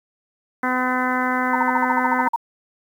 harmonic tone, 253.5 Hz, B3, 45 cents sharp, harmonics 1 / 2 / 3 / 4 / 5 / 6 / 7 / 8, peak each -24 / -30 / -27 / -25 / -28 / -26 / -30 / -30 dBFS, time 0.63-2.28 s, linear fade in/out 5 ms
sine tone bursts, 932.3 Hz, A#5, in tune, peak -16 dBFS, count 12, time 1.53-2.361 s, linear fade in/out 5 ms, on 28 ms, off 45 ms
effects 8-bit

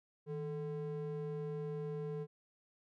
triangle ring-modulated tone, 297.8 Hz, D4, 24 cents sharp, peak -33 dBFS, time 0.26-2.27 s, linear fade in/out 50 ms, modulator 140 Hz, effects none

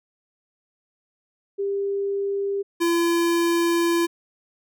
sine / square tone pair in turn, 397.9 / 339.7 Hz, G4 / F4, +26 / -48 cents, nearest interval minor third, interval 274 cents, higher first, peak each -22 / -19 dBFS, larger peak second, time 1.58-2.63 / 2.8-4.07 s, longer second, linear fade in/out 20 ms, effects none

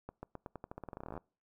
accelerating click train, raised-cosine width 1 ms, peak -29 dBFS, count 22, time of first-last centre 0.09-1.177 s, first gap 140 ms, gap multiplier 0.88, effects noise-tail reverb RT60 0.4 s tail -26 dB re dry

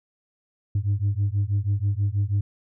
sine beating tone pair, 98 / 104.2 Hz, G2 / G#2, 0 / +6 cents, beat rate 6.2 Hz, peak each -22 dBFS, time 0.75-2.41 s, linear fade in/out 5 ms, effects tanh soft clip ceiling -17 dBFS

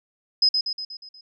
sine tone with echo, 5060 Hz, D#8, 28 cents sharp, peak -14 dBFS, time 0.42-0.49 s, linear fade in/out 5 ms, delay 120 ms, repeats 6, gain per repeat -5 dB, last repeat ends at 1.21 s, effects none

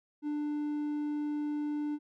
triangle tone, 296.4 Hz, D4, 16 cents sharp, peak -29 dBFS, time 0.22-1.99 s, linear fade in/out 50 ms, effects none

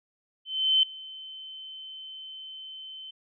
sine tone with ADSR envelope, 3072 Hz, G7, 36 cents flat, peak -17 dBFS, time 0.45-3.11 s, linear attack 380 ms, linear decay 4 ms, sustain -22 dB, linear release 9 ms, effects none

